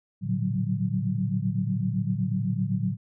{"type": "tone cluster", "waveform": "sine", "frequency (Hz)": [112.3, 121.8, 145, 182, 189.9], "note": ["A2", "B2", "D3", "F#3", "F#3"], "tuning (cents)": [36, -24, -22, -28, 45], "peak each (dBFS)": [-29, -36, -31, -29, -30], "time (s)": [0.21, 2.97], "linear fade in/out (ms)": 50, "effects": []}